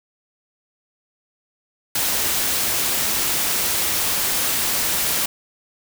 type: noise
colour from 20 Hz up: white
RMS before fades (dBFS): -21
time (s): 1.95-5.26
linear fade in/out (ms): 5
effects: none